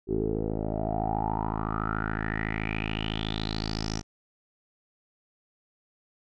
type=tone with low-pass filter sweep; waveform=10% pulse; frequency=53.8 Hz; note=A1; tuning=38 cents flat; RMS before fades=-30 dBFS; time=0.07-4.03 s; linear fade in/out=50 ms; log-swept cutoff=380 to 5900 Hz; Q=7.9; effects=none